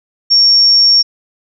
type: tone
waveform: sine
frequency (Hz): 5510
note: F8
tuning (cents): -24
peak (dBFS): -5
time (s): 0.3-1.03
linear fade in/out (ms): 20
effects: none